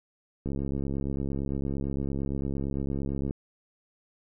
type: click train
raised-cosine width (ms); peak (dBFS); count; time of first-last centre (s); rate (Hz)
3; -19; 197; 0.46-3.309; 68.8
effects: none